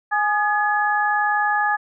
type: tone cluster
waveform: sine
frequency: 834 / 1229 / 1696 Hz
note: G#5 / D#6 / G#6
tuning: +7 / -22 / +36 cents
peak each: -20 / -25 / -21 dBFS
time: 0.11-1.77 s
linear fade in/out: 20 ms
effects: none